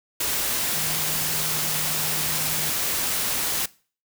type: tone in noise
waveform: sine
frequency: 155.56 Hz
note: D#3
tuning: in tune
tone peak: -36 dBFS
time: 0.75-2.7 s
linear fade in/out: 5 ms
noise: white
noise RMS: -25 dBFS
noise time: 0.2-3.66 s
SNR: -14 dB
effects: noise-tail reverb RT60 0.4 s tail -21 dB re dry

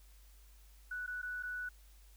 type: tone with dropouts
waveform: sine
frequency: 1480 Hz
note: F#6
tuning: in tune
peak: -38 dBFS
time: 0.91-1.69 s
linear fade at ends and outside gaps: 5 ms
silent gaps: 1.064-1.076 / 1.217-1.228 / 1.426-1.433 s
effects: added 50 Hz sine -57 dBFS peak until 2.16 s + white hiss -67 dBFS RMS until 2.16 s

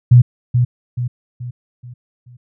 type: tone with echo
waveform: sine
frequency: 122.6 Hz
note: B2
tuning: 12 cents flat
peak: -3 dBFS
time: 0.11-0.22 s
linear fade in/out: 10 ms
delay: 430 ms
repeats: 5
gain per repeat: -7 dB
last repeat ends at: 2.37 s
effects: none

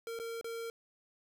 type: tone with dropouts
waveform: square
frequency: 459.7 Hz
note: A#4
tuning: 24 cents flat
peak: -39 dBFS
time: 0.07-0.7 s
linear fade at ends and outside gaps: 1 ms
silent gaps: 0.19-0.198 / 0.412-0.444 s
effects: none

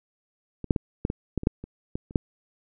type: clicks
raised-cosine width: 3 ms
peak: -21 / -6 / -12 / -10 / -15 / -12 / -20 / -6 / -24 / -16 / -29 / -6 dBFS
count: 12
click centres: 0.643 / 0.708 / 0.762 / 1.051 / 1.101 / 1.377 / 1.434 / 1.471 / 1.64 / 1.955 / 2.109 / 2.158 s
effects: none

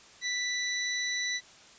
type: tone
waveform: 20% pulse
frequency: 1975.5 Hz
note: B6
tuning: in tune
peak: -24 dBFS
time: 0.21-1.41 s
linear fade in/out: 50 ms
effects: white hiss -54 dBFS RMS until 1.78 s + resampled to 16000 Hz

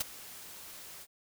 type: noise with ADSR envelope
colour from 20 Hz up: white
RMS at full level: -29 dBFS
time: 0-1.07 s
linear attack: 8 ms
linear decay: 17 ms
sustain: -19 dB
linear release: 52 ms
effects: none

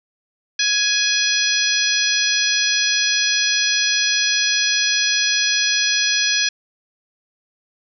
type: harmonic tone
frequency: 835 Hz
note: G#5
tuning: 9 cents sharp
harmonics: 2 / 3 / 4 / 5 / 6 / 7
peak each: -23 / -23 / -23 / -23 / -23 / -23 dBFS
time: 0.59-6.49 s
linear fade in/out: 5 ms
effects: none

